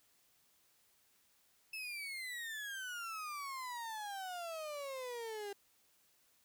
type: exponential sweep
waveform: 35% pulse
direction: down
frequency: 2637 to 396.4 Hz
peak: -40 dBFS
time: 1.73-5.53 s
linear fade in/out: 5 ms
effects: white hiss -72 dBFS RMS until 6.44 s